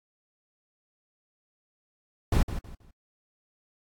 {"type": "noise with echo", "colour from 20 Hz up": "brown", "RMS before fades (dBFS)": -21, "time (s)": [2.32, 2.43], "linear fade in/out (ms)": 5, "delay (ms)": 160, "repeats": 3, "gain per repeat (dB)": -11, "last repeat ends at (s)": 2.91, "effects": ["AAC 64 kbps"]}